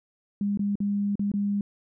sine tone with dropouts, 202.6 Hz, G#3, 43 cents flat, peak -23 dBFS, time 0.41-1.61 s, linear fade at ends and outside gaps 2 ms, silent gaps 0.574-0.593 / 0.755-0.803 / 1.155-1.194 / 1.317-1.338 s, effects none

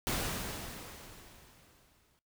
pink noise with exponential decay, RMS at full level -32 dBFS, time 0.07-2.19 s, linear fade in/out 0 ms, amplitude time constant 460 ms, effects noise-tail reverb RT60 0.3 s tail -22 dB re dry

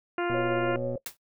harmonic tone, 349.2 Hz, F4, in tune, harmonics 1 / 2 / 3 / 4 / 5 / 6 / 7 / 8, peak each -28 / -33 / -37 / -34 / -41 / -43 / -43 / -43 dBFS, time 0.18-0.76 s, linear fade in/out 2 ms
click train, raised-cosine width 2 ms, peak -23 dBFS, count 81, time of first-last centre 0.3-0.956 s, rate 122 Hz
sine tone with tremolo, 547 Hz, C#5, 23 cents flat, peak -28 dBFS, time 0.34-0.98 s, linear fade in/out 5 ms, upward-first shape sine, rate 6.2 Hz, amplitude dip 40%
white noise with exponential decay, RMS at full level -31 dBFS, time 1.06-1.17 s, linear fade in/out 2 ms, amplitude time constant 22 ms
effects noise-tail reverb RT60 0.1 s tail -22 dB re dry

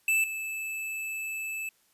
square tone pair in turn, 2637 / 2623 Hz, E7 / E7, 0 / -9 cents, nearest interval unison, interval 9 cents, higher first, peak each -23 / -33 dBFS, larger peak first, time 0.08-0.24 / 0.24-1.69 s, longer second, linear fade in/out 2 ms, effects white hiss -67 dBFS RMS until 1.93 s + resampled to 32000 Hz

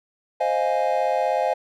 triangle chord, F minor seventh, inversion second, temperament equal, 523.3 / 622.3 / 698.5 / 830.6 Hz, C5 / Eb5 / F5 / Ab5, 0 / 0 / 0 / 0 cents, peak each -23 dBFS, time 0.4-1.54 s, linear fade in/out 10 ms, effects none

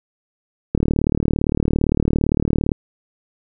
click train, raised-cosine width 3 ms, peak -4 dBFS, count 75, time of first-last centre 0.75-2.718 s, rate 37.6 Hz, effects none

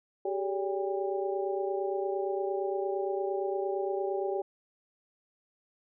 sine tone cluster, 386.5 / 415.2 / 573 / 799 Hz, G4 / G#4 / D5 / G5, -24 / 0 / -43 / +33 cents, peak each -31 / -37 / -36 / -37 dBFS, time 0.25-4.42 s, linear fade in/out 5 ms, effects none

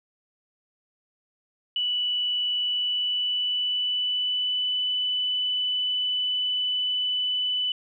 sine tone with pitch glide, 2960 to 2991 Hz, F#7 to F#7, 0 to +18 cents, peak -23 dBFS, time 1.76-7.72 s, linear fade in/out 2 ms, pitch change +18 cents, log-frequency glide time 2.58-4.71 s, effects none

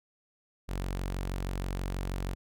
sawtooth tone, 46.25 Hz, F#1, in tune, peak -28 dBFS, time 0.68-2.35 s, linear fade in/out 20 ms, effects none

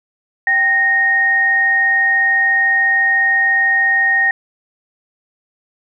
sine tone pair together, 780.8 / 1857 Hz, G5 / A#6, -7 / -7 cents, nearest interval octave + minor third, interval 1500 cents, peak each -22 / -11 dBFS, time 0.47-4.31 s, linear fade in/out 2 ms, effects none

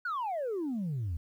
sine exponential sweep, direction down, 1507 to 76.3 Hz, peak -29 dBFS, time 0.05-1.17 s, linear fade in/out 5 ms, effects tanh soft clip ceiling -29 dBFS + 11-bit

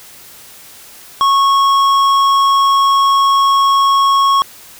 triangle tone with tanh clipping, 1100 Hz, C#6, 14 cents flat, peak -10 dBFS, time 1.21-4.42 s, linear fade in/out 0 ms, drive 15 dB, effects white hiss -38 dBFS RMS until 4.79 s

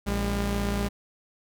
sawtooth tone pair together, 56.6 / 201.7 Hz, A1 / G3, +50 / +50 cents, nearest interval octave + minor seventh, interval 2200 cents, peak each -24 dBFS, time 0.06-0.89 s, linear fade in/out 20 ms, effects none

